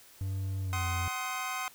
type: tone with pitch glide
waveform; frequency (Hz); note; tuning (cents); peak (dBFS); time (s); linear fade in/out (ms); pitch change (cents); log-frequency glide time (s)
triangle; 96.1 to 87.62; G2 to F2; -34 to +6; -29; 0.21-1.08; 0; -160; 0.62-0.85
type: chord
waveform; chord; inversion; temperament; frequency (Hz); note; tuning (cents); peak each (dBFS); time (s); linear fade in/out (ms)
25% pulse; C diminished; second; just; 753.5 / 1046.5 / 1255.8; Gb5 / C6 / Eb6; +31 / 0 / +16; -35 / -33 / -34; 0.73-1.68; 0
effects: white hiss -56 dBFS RMS until 1.74 s